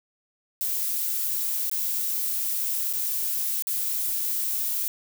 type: noise with dropouts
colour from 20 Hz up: violet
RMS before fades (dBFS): -27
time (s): 0.61-4.88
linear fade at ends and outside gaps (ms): 0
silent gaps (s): 1.697-1.714 / 2.928-2.935 / 3.623-3.671
effects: none